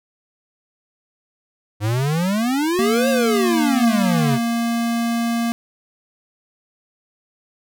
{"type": "exponential two-way sweep", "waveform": "square", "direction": "up then down", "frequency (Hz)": [101.1, 552, 128.7], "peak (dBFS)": -18, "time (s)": [1.8, 4.39], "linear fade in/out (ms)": 50, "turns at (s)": 3.09}
{"type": "tone", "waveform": "square", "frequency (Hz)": 233.1, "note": "A#3", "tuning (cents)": 0, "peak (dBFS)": -19, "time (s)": [2.79, 5.52], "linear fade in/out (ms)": 0}
{"effects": []}